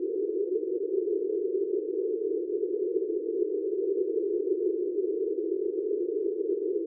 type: band-pass noise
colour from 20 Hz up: pink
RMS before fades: -29 dBFS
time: 0-6.86 s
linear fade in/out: 5 ms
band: 340 to 450 Hz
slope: 96 dB/octave
effects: none